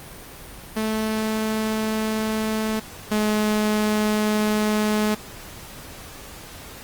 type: tone pair in turn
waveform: sawtooth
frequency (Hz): 218.2 / 212.7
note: A3 / G#3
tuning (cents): -14 / +42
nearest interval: unison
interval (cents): 44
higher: first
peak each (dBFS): -18 / -15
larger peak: second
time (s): 0.76-2.8 / 3.11-5.15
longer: neither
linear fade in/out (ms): 10
effects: pink hiss -40 dBFS RMS until 6.83 s + Opus 32 kbps